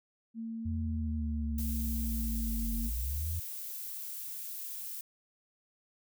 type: tone with pitch glide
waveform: sine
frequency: 226.5 to 229.5 Hz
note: A#3 to A#3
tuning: -50 to -27 cents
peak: -36 dBFS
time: 0.34-2.91 s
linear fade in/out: 50 ms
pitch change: +23 cents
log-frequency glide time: 2.45-2.79 s
type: linear two-way sweep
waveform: sine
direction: down then up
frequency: 87.31 to 47.32 to 87.31 Hz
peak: -32 dBFS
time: 0.65-3.4 s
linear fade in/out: 10 ms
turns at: 2.78 s
type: noise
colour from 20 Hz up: violet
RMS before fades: -41 dBFS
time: 1.58-5.01 s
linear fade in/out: 2 ms
effects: none